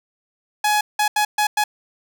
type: tone bursts at uneven times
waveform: sawtooth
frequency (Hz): 841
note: G#5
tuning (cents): +22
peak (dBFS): -12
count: 5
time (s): 0.64-0.81 / 0.99-1.08 / 1.16-1.25 / 1.38-1.47 / 1.57-1.64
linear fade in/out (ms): 5
effects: none